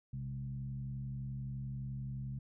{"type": "tone with frequency modulation", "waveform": "sine", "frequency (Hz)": 130.4, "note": "C3", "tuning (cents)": -5, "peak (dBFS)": -38, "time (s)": [0.13, 2.39], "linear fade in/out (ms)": 5, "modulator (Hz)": 71.6, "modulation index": 0.65, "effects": []}